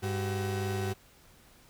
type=tone pair together; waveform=35% pulse; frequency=100.5 / 378.7 Hz; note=G2 / F#4; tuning=+44 / +40 cents; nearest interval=octave + major seventh; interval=2296 cents; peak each=-30 / -33 dBFS; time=0.02-0.94 s; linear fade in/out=20 ms; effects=pink hiss -59 dBFS RMS until 1.69 s